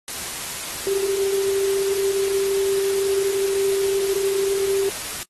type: tone in noise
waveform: sine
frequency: 392 Hz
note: G4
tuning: in tune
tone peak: -19 dBFS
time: 0.87-4.89 s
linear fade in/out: 0 ms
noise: white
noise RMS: -30 dBFS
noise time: 0.08-5.23 s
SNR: +8 dB
effects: noise-tail reverb RT60 0.1 s tail -23 dB re dry + AAC 32 kbps